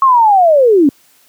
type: linear sweep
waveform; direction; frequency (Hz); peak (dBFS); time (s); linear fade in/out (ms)
sine; down; 1103 to 261.6; -5; 0.02-0.89; 2
effects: white hiss -50 dBFS RMS until 1.28 s + high-pass 100 Hz 12 dB/octave